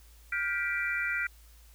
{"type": "chord", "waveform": "sine", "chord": "G dominant seventh", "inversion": "third", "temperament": "just", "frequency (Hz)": [1411.2, 1568, 1960, 2352], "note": ["F6", "G6", "B6", "D7"], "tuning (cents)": [18, 0, -14, 2], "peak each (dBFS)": [-33, -37, -33, -34], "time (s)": [0.32, 1.27], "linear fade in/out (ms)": 5, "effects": ["added 56 Hz sine -53 dBFS peak until 1.74 s", "white hiss -61 dBFS RMS until 1.74 s"]}